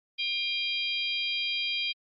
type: harmonic tone with a mistuned harmonic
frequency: 800 Hz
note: G5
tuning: 35 cents sharp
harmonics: 3 / 4 / 5 / 6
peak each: -32 / -31 / -37 / -37 dBFS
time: 0.18-1.93 s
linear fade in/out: 20 ms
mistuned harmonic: 5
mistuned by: -60 cents
effects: Opus 48 kbps